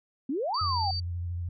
sine exponential two-way sweep, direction up then down, 246.9 to 1306 to 748 Hz, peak -27 dBFS, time 0.29-0.91 s, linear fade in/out 5 ms, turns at 0.6 s
sine tone, 4613 Hz, D8, 32 cents flat, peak -31 dBFS, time 0.54-1 s, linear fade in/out 5 ms
sine tone with vibrato, 87.1 Hz, F2, 4 cents flat, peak -30 dBFS, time 0.61-1.49 s, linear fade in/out 5 ms, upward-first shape square, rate 13 Hz, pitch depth 25 cents each way
effects none

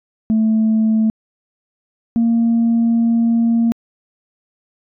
sine tone pair in turn, 220 / 231.2 Hz, A3 / A#3, 0 / -14 cents, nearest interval minor second, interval 86 cents, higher second, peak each -10 dBFS, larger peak neither, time 0.3-1.1 / 2.16-3.72 s, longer second, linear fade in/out 0 ms, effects tanh soft clip ceiling -9 dBFS

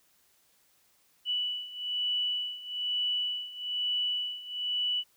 sine beating tone pair, 2960 / 2961.1 Hz, F#7 / F#7, 0 / +1 cents, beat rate 1.1 Hz, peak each -34 / -31 dBFS, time 1.25-5.04 s, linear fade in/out 50 ms, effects white hiss -67 dBFS RMS until 5.16 s

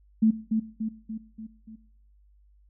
sine tone with echo, 220.4 Hz, A3, 3 cents sharp, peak -16 dBFS, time 0.22-0.31 s, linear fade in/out 10 ms, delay 290 ms, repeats 5, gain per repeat -5 dB, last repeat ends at 1.76 s, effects noise-tail reverb RT60 0.7 s tail -20 dB re dry + added 50 Hz sine -56 dBFS peak until 2.69 s

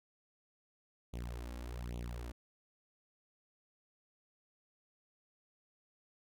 sawtooth tone with flanger, 59.7 Hz, A#1, 42 cents sharp, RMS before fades -43 dBFS, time 1.13-2.32 s, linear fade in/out 10 ms, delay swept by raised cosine 0.29 to 3.69 ms, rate 1.2 Hz, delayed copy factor +0.95, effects none

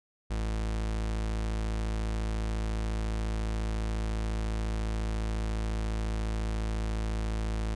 40% pulse tone, 54.3 Hz, A1, 22 cents flat, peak -28 dBFS, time 0.3-7.75 s, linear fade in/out 10 ms, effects resampled to 22050 Hz

